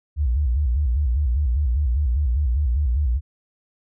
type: tone with vibrato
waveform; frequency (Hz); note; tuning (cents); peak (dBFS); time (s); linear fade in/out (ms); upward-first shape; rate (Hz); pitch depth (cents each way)
sine; 66.4; C2; +26; -17; 0.16-3.21; 50; square; 5; 180
effects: none